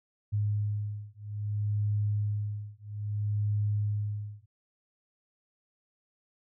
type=beating tone pair; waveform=sine; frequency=103.83 / 104.44 Hz; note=G#2 / G#2; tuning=0 / +10 cents; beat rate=0.61 Hz; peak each=-31 dBFS; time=0.32-4.46 s; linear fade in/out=20 ms; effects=none